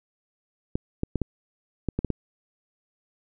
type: clicks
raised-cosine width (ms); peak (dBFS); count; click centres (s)
3; -12; 8; 0.755 / 1.034 / 1.157 / 1.217 / 1.887 / 1.99 / 2.047 / 2.103
effects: none